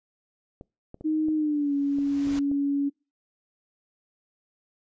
clicks, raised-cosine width 2 ms, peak -28 dBFS, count 7, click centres 0.611 / 0.944 / 1.01 / 1.285 / 1.986 / 2.271 / 2.515 s
sine tone with pitch glide, 311.1 to 282 Hz, D#4 to C#4, 0 to +30 cents, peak -22 dBFS, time 1.04-2.9 s, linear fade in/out 20 ms, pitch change -170 cents, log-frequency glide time 1.34-1.74 s
pink noise with exponential growth, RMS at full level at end -37 dBFS, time 1.51-2.39 s, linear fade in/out 0 ms, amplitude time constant 190 ms
effects noise-tail reverb RT60 0.3 s tail -26 dB re dry + resampled to 16000 Hz

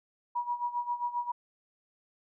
sine tone with tremolo, 964 Hz, B5, 42 cents flat, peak -27 dBFS, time 0.35-1.32 s, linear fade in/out 10 ms, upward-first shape sine, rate 7.5 Hz, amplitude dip 80%, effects none

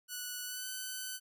5% pulse tone with pitch glide, 1477 to 1511.5 Hz, F#6 to F#6, -3 to +36 cents, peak -28 dBFS, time 0.08-1.2 s, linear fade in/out 50 ms, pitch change +39 cents, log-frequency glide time 0.44-0.67 s, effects none

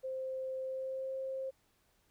sine tone with pitch glide, 523.3 to 530.3 Hz, C5 to C5, 0 to +23 cents, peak -36 dBFS, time 0.03-1.51 s, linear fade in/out 20 ms, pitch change +23 cents, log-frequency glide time 0.63-1.15 s, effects pink hiss -73 dBFS RMS until 2.1 s

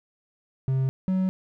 triangle tone pair in turn, 132.5 / 187.38 Hz, C3 / F#3, +22 / +22 cents, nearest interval tritone, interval 600 cents, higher second, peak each -19 dBFS, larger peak neither, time 0.68-0.89 / 1.08-1.29 s, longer neither, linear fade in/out 0 ms, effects none

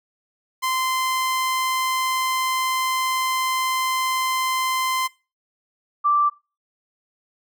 sawtooth / sine tone pair in turn, 1037 / 1172.3 Hz, C6 / D6, -16 / -3 cents, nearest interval major second, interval 213 cents, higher second, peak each -17 / -15 dBFS, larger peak second, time 0.62-5.08 / 6.04-6.3 s, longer first, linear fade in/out 20 ms, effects noise-tail reverb RT60 0.3 s tail -22 dB re dry

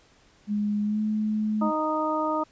sine tone with pitch glide, 207.7 to 214.2 Hz, G#3 to A3, 0 to -46 cents, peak -23 dBFS, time 0.47-1.72 s, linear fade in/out 50 ms, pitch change +54 cents, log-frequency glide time 0.83-1 s
harmonic tone, 309.8 Hz, D#4, 7 cents flat, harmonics 1 / 2 / 3 / 4, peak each -29 / -29 / -29 / -29 dBFS, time 1.61-2.44 s, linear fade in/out 10 ms
effects pink hiss -59 dBFS RMS until 2.51 s + resampled to 16000 Hz

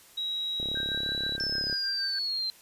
sine tone with pitch glide, 3844 to 3923 Hz, B7 to B7, -48 to -12 cents, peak -29 dBFS, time 0.17-1.37 s, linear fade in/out 10 ms, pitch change +36 cents, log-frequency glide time 0.8-1.09 s
click train, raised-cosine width 2 ms, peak -26 dBFS, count 40, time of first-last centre 0.6-1.727 s, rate 34.6 Hz
sine tone with tremolo, 1575 Hz, G6, 8 cents sharp, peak -32 dBFS, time 0.75-2.19 s, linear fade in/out 5 ms, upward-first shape triangle, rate 6.4 Hz, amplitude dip 75%
sine exponential sweep, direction down, 5350 to 4106 Hz, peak -28 dBFS, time 1.4-2.5 s, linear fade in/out 0 ms
effects white hiss -55 dBFS RMS until 2.61 s + resampled to 32000 Hz

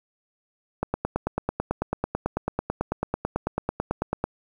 click train, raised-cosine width 1 ms, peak -10 dBFS, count 32, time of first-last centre 0.83-4.24 s, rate 9.09 Hz, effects 8-bit

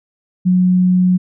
sine tone, 182.3 Hz, F#3, 25 cents flat, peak -9 dBFS, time 0.45-1.18 s, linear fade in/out 20 ms, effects none

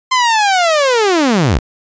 sawtooth linear sweep, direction down, 1046.5 to 46.25 Hz, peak -6 dBFS, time 0.11-1.59 s, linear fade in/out 10 ms, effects resampled to 16000 Hz

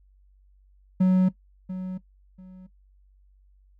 triangle tone with echo, 185.4 Hz, F#3, 4 cents sharp, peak -14 dBFS, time 1-1.29 s, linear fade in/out 10 ms, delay 690 ms, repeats 2, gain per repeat -13 dB, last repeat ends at 2.67 s, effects noise-tail reverb RT60 0.1 s tail -17 dB re dry + added 48 Hz sine -55 dBFS peak until 3.79 s

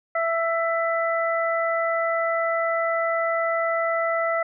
harmonic tone, 664 Hz, E5, 12 cents sharp, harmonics 1 / 2 / 3, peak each -23 / -26 / -28 dBFS, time 0.15-4.43 s, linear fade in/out 5 ms, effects none

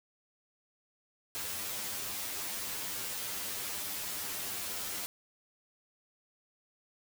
white noise with comb filter, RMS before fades -38 dBFS, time 1.35-5.06 s, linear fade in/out 0 ms, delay 10 ms, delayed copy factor +1, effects none

